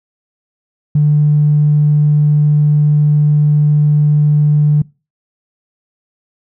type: tone with tanh clipping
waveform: triangle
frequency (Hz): 148.8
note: D3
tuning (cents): +23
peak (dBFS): -7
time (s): 0.95-4.82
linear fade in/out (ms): 5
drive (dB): 4
effects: noise-tail reverb RT60 0.3 s tail -23 dB re dry